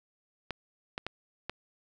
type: clicks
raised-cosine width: 0.3 ms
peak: -18 dBFS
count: 4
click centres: 0.507 / 0.979 / 1.066 / 1.496 s
effects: none